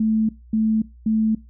sine tone bursts, 219.2 Hz, A3, 6 cents flat, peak -16 dBFS, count 3, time 0-1.35 s, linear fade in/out 5 ms, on 290 ms, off 240 ms, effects noise-tail reverb RT60 0.2 s tail -19 dB re dry + added 60 Hz sine -43 dBFS peak until 1.49 s

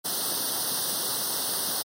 white noise with comb filter, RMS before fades -28 dBFS, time 0.04-1.83 s, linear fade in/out 20 ms, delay 0.21 ms, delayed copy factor +1, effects high-pass 150 Hz 12 dB/octave + MP3 64 kbps

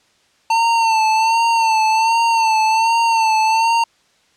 square tone with vibrato, 899 Hz, A5, 37 cents sharp, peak -13 dBFS, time 0.5-3.84 s, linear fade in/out 5 ms, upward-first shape sine, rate 1.3 Hz, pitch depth 47 cents each way, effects white hiss -57 dBFS RMS until 4.36 s + low-pass 6000 Hz 12 dB/octave

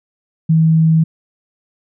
sine tone, 160.8 Hz, E3, 43 cents flat, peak -8 dBFS, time 0.49-1.04 s, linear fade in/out 10 ms, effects none

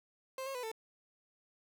30% pulse tone with pitch steps, 526 / 542 / 497 / 444.6 Hz, C5 / C#5 / B4 / A4, +9 / -39 / +11 / +18 cents, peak -36 dBFS, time 0.38-0.716 s, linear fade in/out 2 ms, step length 84 ms, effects none

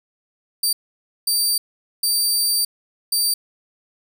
20% pulse tone bursts at uneven times, 4648 Hz, D8, 19 cents flat, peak -11 dBFS, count 4, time 0.63-0.73 / 1.27-1.58 / 2.03-2.65 / 3.12-3.34 s, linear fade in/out 5 ms, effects none

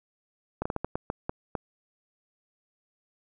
slowing click train, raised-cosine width 1 ms, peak -15 dBFS, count 9, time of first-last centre 0.62-1.552 s, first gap 35 ms, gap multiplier 1.33, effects none

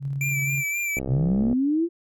sine tone with tremolo, 138.59 Hz, C#3, in tune, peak -24 dBFS, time 0-0.64 s, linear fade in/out 50 ms, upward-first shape square, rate 19 Hz, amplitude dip 25%
square tone with vibrato, 2346 Hz, D7, 2 cents flat, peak -25 dBFS, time 0.21-0.99 s, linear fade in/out 2 ms, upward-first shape sine, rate 3.8 Hz, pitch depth 35 cents each way
click train, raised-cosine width 2 ms, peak -17 dBFS, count 38, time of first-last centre 0.97-1.529 s, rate 66.2 Hz
sine linear sweep, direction up, 115.2 to 348.8 Hz, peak -19 dBFS, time 1.07-1.89 s, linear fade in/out 50 ms
effects none

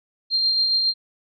sine tone with tremolo, 4186 Hz, C8, in tune, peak -16 dBFS, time 0.3-0.94 s, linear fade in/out 50 ms, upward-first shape sine, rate 7.2 Hz, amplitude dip 30%, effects none

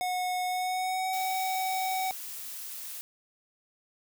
square tone with pitch glide, 730 to 754.4 Hz, F#5 to F#5, -24 to +33 cents, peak -29 dBFS, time 0.01-2.11 s, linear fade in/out 0 ms, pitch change +57 cents, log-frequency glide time 0.46-1.14 s
blue noise, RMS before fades -40 dBFS, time 1.13-3.01 s, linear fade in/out 0 ms
effects none

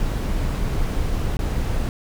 brown noise with dropouts, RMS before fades -22 dBFS, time 0-1.89 s, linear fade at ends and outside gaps 1 ms, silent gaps 1.369-1.391 s, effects none

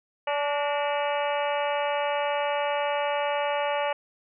harmonic tone with a mistuned harmonic, 289.1 Hz, D4, 27 cents flat, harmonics 2 / 3 / 4 / 5 / 6 / 7 / 8 / 9 / 10, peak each -27 / -29 / -35 / -38 / -38 / -42 / -37 / -40 / -38 dBFS, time 0.27-3.93 s, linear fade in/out 5 ms, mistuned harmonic 6, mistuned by +77 cents, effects none

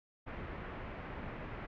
pink low-pass noise, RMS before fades -44 dBFS, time 0.26-1.67 s, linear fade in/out 20 ms, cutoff 2300 Hz, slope 24 dB/octave, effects none

